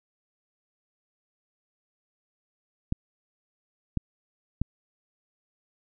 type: clicks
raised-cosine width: 5 ms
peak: -13 dBFS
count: 3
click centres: 2.924 / 3.973 / 4.616 s
effects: none